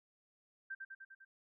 sine tone with echo, 1568 Hz, G6, in tune, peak -40 dBFS, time 0.7-0.75 s, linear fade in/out 10 ms, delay 100 ms, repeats 5, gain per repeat -3 dB, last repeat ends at 1.25 s, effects none

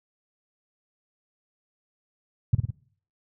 sine tone with echo, 116.54 Hz, A#2, in tune, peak -13 dBFS, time 2.53-2.55 s, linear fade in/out 5 ms, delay 52 ms, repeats 3, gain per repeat -4 dB, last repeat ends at 2.706 s, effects noise-tail reverb RT60 0.5 s tail -20 dB re dry

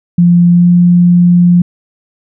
sine tone with pitch glide, 173.9 to 175.62 Hz, F3 to F3, -7 to +10 cents, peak -3 dBFS, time 0.18-1.62 s, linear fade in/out 5 ms, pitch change +17 cents, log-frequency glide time 0.51-0.68 s, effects none

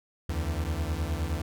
40% pulse beating tone pair, 73.42 / 83.02 Hz, D2 / E2, 0 / +13 cents, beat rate 9.6 Hz, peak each -30 dBFS, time 0.29-1.42 s, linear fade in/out 5 ms, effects none

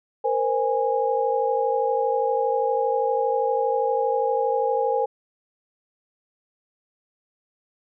sine tone cluster, 465.5 / 518 / 825 Hz, A#4 / C5 / G#5, -2 / -17 / -12 cents, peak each -24 dBFS, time 0.24-5.06 s, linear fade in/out 10 ms, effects none

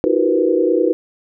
sine tone cluster, 315.7 / 347.8 / 379 / 471.1 / 501 Hz, D#4 / F4 / F#4 / A#4 / B4, +25 / -7 / +42 / +18 / +25 cents, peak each -19 dBFS, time 0.04-0.93 s, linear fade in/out 0 ms, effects none

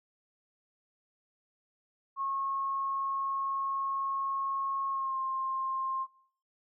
sine tone with pitch glide, 1089 to 1059.8 Hz, C#6 to C6, -31 to +22 cents, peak -30 dBFS, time 2.16-6.07 s, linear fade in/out 50 ms, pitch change -47 cents, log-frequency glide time 4.9-5.18 s, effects noise-tail reverb RT60 0.7 s tail -24 dB re dry

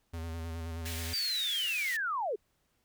square tone with vibrato, 82.41 Hz, E2, in tune, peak -37 dBFS, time 0.13-1.14 s, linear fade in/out 10 ms, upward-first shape square, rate 9.5 Hz, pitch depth 29 cents each way
pink high-pass noise, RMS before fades -41 dBFS, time 0.85-1.97 s, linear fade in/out 10 ms, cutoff 1600 Hz, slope 48 dB/octave
sine linear sweep, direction down, 4765 to 370 Hz, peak -30 dBFS, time 1.13-2.36 s, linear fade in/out 10 ms
effects pink hiss -75 dBFS RMS until 2.84 s

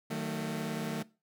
sawtooth chord, D# diminished, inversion none, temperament just, 155.56 / 186.68 / 224 Hz, D#3 / F#3 / A3, 0 / +16 / +31 cents, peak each -34 / -36 / -32 dBFS, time 0.1-1.03 s, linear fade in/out 10 ms, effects noise-tail reverb RT60 0.3 s tail -20 dB re dry

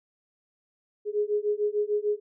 sine beating tone pair, 413.9 / 420.6 Hz, G#4 / G#4, -6 / +22 cents, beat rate 6.7 Hz, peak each -27 dBFS, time 1.05-2.2 s, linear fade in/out 50 ms, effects none

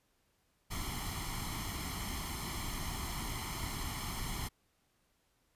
pink noise with comb filter, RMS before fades -39 dBFS, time 0.7-4.49 s, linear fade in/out 20 ms, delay 0.95 ms, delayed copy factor +0.75, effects pink hiss -75 dBFS RMS until 5.55 s + resampled to 32000 Hz

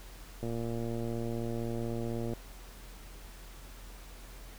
click train, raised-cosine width 2 ms, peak -24 dBFS, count 222, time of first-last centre 0.43-2.335 s, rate 116 Hz, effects added 43 Hz sine -47 dBFS peak until 4.58 s + pink hiss -53 dBFS RMS until 4.58 s

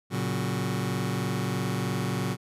sawtooth chord, F# major, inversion first, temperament just, 115.62 / 138.75 / 185 Hz, A#2 / C#3 / F#3, -14 / +2 / 0 cents, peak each -27 dBFS, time 0.1-2.37 s, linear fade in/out 50 ms, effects resampled to 32000 Hz

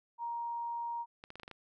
sine tone, 939 Hz, A#5, 12 cents sharp, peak -35 dBFS, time 0.18-1.06 s, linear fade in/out 50 ms
clicks, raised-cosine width 0.3 ms, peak -31 dBFS, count 7, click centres 1.239 / 1.304 / 1.356 / 1.398 / 1.433 / 1.479 / 1.513 s
effects none

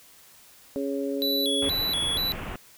harmonic tone, 138.59 Hz, C#3, in tune, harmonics 2 / 3 / 4, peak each -29 / -31 / -32 dBFS, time 0.76-1.69 s, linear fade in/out 0 ms
square tone with vibrato, 3654 Hz, A#7, 35 cents flat, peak -25 dBFS, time 1.22-2.32 s, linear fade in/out 0 ms, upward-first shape square, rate 2.1 Hz, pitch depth 140 cents each way
pink low-pass noise, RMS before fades -35 dBFS, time 1.62-2.56 s, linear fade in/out 2 ms, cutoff 3000 Hz, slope 48 dB/octave
effects white hiss -53 dBFS RMS until 2.77 s

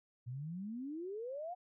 sine exponential sweep, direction up, 116.54 to 740 Hz, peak -40 dBFS, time 0.26-1.55 s, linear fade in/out 20 ms, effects none

